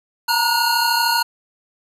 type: tone cluster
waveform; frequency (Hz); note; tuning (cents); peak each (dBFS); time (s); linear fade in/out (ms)
square; 916 / 949 / 1446 / 4273; A#5 / A#5 / F#6 / C8; -31 / +31 / -40 / +36; -22; 0.28-1.23; 10
effects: resampled to 32000 Hz + 8-bit